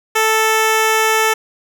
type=tone; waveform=10% pulse; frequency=440 Hz; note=A4; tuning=in tune; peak=-4 dBFS; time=0.15-1.34 s; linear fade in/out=10 ms; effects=none